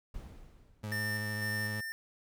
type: noise with exponential decay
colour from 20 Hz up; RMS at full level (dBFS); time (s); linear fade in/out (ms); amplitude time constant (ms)
brown; -43; 0.14-1.39; 5; 270
type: tone with vibrato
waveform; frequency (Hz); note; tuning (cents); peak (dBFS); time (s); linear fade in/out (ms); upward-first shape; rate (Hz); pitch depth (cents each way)
30% pulse; 105.8; G#2; +33; -34; 0.83-1.81; 10; sine; 13; 27
type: tone with tremolo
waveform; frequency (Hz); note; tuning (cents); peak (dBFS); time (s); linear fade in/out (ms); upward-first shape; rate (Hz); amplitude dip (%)
square; 1800; A6; +39; -34; 0.92-1.92; 0; square; 2; 35
effects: none